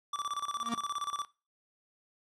square tone with tremolo, 1163 Hz, D6, 17 cents flat, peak -32 dBFS, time 0.13-1.25 s, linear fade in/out 5 ms, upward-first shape square, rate 17 Hz, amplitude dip 80%
45% pulse tone with exponential growth, 233.1 Hz, A#3, in tune, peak -29 dBFS, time 0.56-0.74 s, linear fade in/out 2 ms, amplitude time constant 38 ms
effects noise-tail reverb RT60 0.3 s tail -19 dB re dry + low-pass 8000 Hz 12 dB/octave

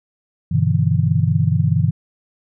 sine chord, E minor seventh, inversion first, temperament just, 98.89 / 123.61 / 148.33 / 164.81 Hz, G2 / B2 / D3 / E3, +16 / +2 / +18 / 0 cents, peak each -19 dBFS, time 0.51-1.91 s, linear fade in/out 10 ms, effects none

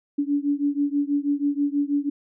sine beating tone pair, 284.1 / 290.3 Hz, C#4 / D4, +43 / -20 cents, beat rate 6.2 Hz, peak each -23 / -24 dBFS, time 0.18-2.1 s, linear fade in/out 10 ms, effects none

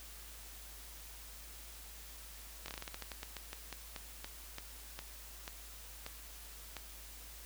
slowing click train, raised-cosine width 0.2 ms, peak -25 dBFS, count 21, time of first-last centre 2.66-6.767 s, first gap 22 ms, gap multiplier 1.2, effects added 53 Hz sine -53 dBFS peak until 7.45 s + white hiss -53 dBFS RMS until 7.45 s

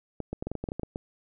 clicks, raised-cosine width 2 ms, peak -19 dBFS, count 12, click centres 0.203 / 0.33 / 0.425 / 0.47 / 0.516 / 0.553 / 0.64 / 0.688 / 0.719 / 0.796 / 0.833 / 0.959 s, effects none

